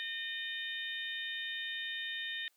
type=harmonic tone; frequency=610 Hz; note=D#5; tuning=34 cents flat; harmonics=3 / 4 / 5 / 6; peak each=-40 / -48 / -44 / -41 dBFS; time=0-2.48 s; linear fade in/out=0 ms; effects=white hiss -73 dBFS RMS until 2.56 s + high-pass 400 Hz 12 dB/octave